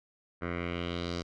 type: tone with low-pass filter sweep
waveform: 10% pulse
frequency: 86.6 Hz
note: F2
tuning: 14 cents flat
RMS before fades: -35 dBFS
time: 0.41-1.23 s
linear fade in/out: 20 ms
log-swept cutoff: 1700 to 5200 Hz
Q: 2.7
effects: none